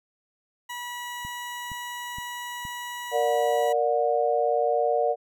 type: tone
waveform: 20% pulse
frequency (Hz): 971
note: B5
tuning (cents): -30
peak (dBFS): -28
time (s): 0.69-3.73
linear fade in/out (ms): 10
type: click train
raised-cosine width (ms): 5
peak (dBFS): -29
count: 4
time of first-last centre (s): 1.25-2.652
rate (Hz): 2.14
type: chord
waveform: sine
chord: Bb augmented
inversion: none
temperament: equal with one note detuned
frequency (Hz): 466.2 / 587.3 / 725.6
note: Bb4 / D5 / F#5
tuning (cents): 0 / 0 / -34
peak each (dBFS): -25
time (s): 3.11-5.16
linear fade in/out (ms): 50
effects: none